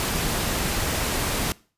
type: noise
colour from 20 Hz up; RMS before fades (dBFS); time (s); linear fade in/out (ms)
pink; -25; 0-1.52; 0
effects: noise-tail reverb RT60 0.4 s tail -22 dB re dry + resampled to 32000 Hz